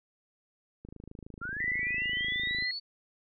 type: click train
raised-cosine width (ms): 3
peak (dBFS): -32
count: 48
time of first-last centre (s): 0.85-2.624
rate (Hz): 26.5
type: linear sweep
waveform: sine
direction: up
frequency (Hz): 1343 to 4506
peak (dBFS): -34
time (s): 1.41-2.8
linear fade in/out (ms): 20
type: tone with vibrato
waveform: sine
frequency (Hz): 1975.5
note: B6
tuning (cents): 0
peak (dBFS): -30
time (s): 1.6-2.71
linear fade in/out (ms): 2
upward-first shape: sine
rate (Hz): 3.1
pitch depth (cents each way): 9
effects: none